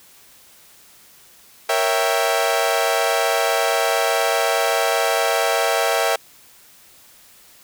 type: chord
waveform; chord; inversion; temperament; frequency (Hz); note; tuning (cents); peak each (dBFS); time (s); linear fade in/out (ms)
sawtooth; A# diminished seventh; none; equal; 466.2 / 554.4 / 659.3 / 784; A#4 / C#5 / E5 / G5; 0 / 0 / 0 / 0; -20 / -20 / -17 / -19; 1.69-6.16; 5
effects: white hiss -49 dBFS RMS until 7.63 s